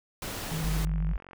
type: noise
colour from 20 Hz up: pink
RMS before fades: -36 dBFS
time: 0.22-0.85 s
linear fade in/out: 2 ms
type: tone with vibrato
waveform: sine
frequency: 160 Hz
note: D#3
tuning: 49 cents sharp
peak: -30 dBFS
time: 0.51-1.13 s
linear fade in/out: 10 ms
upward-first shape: square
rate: 14 Hz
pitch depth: 50 cents each way
type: tone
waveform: sine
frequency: 49.08 Hz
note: G1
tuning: 3 cents sharp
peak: -26 dBFS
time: 0.64-1.17 s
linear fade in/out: 0 ms
type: click train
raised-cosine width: 0.5 ms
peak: -32 dBFS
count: 23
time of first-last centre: 0.85-1.332 s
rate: 45.6 Hz
effects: none